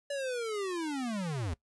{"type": "linear sweep", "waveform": "square", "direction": "down", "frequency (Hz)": [577, 74.5], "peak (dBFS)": -33, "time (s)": [0.1, 1.54], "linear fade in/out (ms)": 5, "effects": ["noise-tail reverb RT60 0.1 s tail -20 dB re dry", "resampled to 24000 Hz"]}